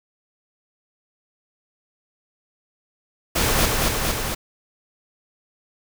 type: noise with echo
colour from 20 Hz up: pink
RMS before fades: -20 dBFS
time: 3.35-3.66 s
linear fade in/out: 10 ms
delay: 230 ms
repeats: 3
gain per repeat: -2 dB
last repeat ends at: 4.35 s
effects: none